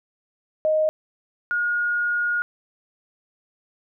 sine tone pair in turn, 622.3 / 1434.6 Hz, D#5 / F6, 0 / +46 cents, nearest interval octave + major second, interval 1446 cents, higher second, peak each -17 / -20 dBFS, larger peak first, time 0.65-0.89 / 1.51-2.42 s, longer second, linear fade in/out 0 ms, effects none

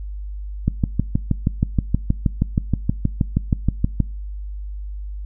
click train, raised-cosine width 5 ms, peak -4 dBFS, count 22, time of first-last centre 0.68-4.003 s, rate 6.32 Hz, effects noise-tail reverb RT60 0.4 s tail -24 dB re dry + added 50 Hz sine -27 dBFS peak until 5.25 s

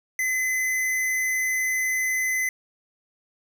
square tone, 2032 Hz, B6, 49 cents sharp, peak -23 dBFS, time 0.19-2.49 s, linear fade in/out 2 ms, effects 10-bit

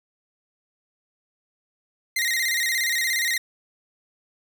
sawtooth tone with vibrato, 1975.5 Hz, B6, in tune, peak -18 dBFS, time 2.16-3.38 s, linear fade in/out 5 ms, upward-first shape square, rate 17 Hz, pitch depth 84 cents each way, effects none

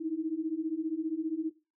sine beating tone pair, 309.5 / 324.5 Hz, D#4 / E4, -9 / -27 cents, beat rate 15 Hz, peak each -35 / -32 dBFS, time 0-1.51 s, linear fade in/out 20 ms, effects noise-tail reverb RT60 0.3 s tail -18 dB re dry

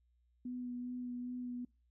sine tone with vibrato, 246.9 Hz, B3, in tune, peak -39 dBFS, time 0.45-1.65 s, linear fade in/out 5 ms, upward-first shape sine, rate 2.5 Hz, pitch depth 15 cents each way, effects noise-tail reverb RT60 0.3 s tail -25 dB re dry + added 60 Hz sine -70 dBFS peak until 1.9 s

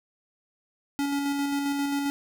square tone with tremolo, 282.2 Hz, C#4, 31 cents sharp, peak -25 dBFS, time 0.99-2.1 s, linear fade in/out 0 ms, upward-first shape square, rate 7.5 Hz, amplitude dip 25%, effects none

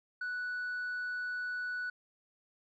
sine tone with tanh clipping, 1480 Hz, F#6, in tune, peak -35 dBFS, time 0.21-1.9 s, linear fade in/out 5 ms, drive 1 dB, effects none

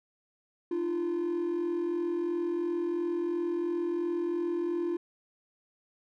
triangle tone pair together, 302.6 / 345.5 Hz, D#4 / F4, -48 / -19 cents, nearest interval major second, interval 229 cents, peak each -33 / -26 dBFS, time 0.71-4.97 s, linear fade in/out 5 ms, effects tanh soft clip ceiling -22 dBFS

